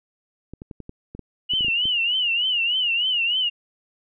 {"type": "clicks", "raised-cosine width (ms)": 3, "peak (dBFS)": -23, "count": 12, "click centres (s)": [0.536, 0.619, 0.712, 0.803, 0.894, 1.15, 1.193, 1.536, 1.608, 1.647, 1.683, 1.855]}
{"type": "tone with vibrato", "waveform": "sine", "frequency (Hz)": 2883, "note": "F#7", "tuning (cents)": -46, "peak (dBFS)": -19, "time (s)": [1.49, 3.5], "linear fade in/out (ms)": 20, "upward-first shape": "triangle", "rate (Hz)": 3.3, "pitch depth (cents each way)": 140}
{"effects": []}